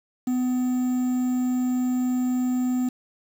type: tone with quantisation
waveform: triangle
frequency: 251.3 Hz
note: B3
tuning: 30 cents sharp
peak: -19 dBFS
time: 0.27-2.89 s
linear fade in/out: 5 ms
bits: 7
effects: none